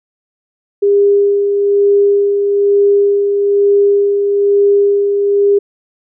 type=tone with tremolo; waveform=sine; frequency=403.5 Hz; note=G#4; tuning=50 cents flat; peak=-6 dBFS; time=0.82-5.59 s; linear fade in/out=10 ms; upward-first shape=sine; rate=1.1 Hz; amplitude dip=40%; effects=none